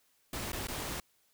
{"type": "noise with dropouts", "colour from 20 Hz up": "pink", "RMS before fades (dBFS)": -38, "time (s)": [0.33, 1], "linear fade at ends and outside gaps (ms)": 2, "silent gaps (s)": [[0.519, 0.53], [0.671, 0.684]], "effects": ["white hiss -71 dBFS RMS until 1.33 s"]}